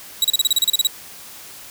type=tone bursts; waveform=sawtooth; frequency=3861 Hz; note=B7; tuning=40 cents flat; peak=-10 dBFS; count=12; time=0.22-0.871 s; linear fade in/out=2 ms; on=24 ms; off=33 ms; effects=white hiss -39 dBFS RMS until 1.7 s